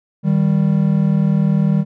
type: tone pair together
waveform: triangle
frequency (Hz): 155.89 / 196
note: D#3 / G3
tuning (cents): +4 / 0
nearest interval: major third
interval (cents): 396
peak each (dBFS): -13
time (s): 0.23-1.85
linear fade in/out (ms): 50
effects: none